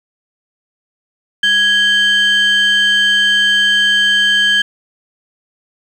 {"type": "tone pair together", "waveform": "sine", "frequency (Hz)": [1661.2, 3121], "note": ["G#6", "G7"], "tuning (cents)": [0, -8], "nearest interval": "major seventh", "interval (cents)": 1092, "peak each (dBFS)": -10, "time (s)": [1.43, 4.62], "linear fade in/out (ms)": 5, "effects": ["tanh soft clip ceiling -6 dBFS", "7-bit"]}